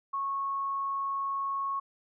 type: tone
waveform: sine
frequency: 1100 Hz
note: C#6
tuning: 14 cents flat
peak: -29 dBFS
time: 0.13-1.8 s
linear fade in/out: 10 ms
effects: none